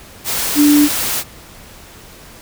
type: tone in noise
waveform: sine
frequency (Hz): 293.7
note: D4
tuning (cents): 0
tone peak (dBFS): -7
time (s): 0.55-0.89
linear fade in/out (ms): 50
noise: white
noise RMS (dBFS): -19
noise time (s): 0.24-1.24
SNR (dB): +9
effects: pink hiss -39 dBFS RMS until 2.41 s